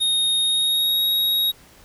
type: tone with pitch glide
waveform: square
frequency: 3718 to 3785 Hz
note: A#7 to A#7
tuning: -5 to +26 cents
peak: -18 dBFS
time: 0-1.52 s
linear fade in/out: 20 ms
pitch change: +31 cents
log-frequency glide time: 0.41-1.05 s
effects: pink hiss -50 dBFS RMS until 1.84 s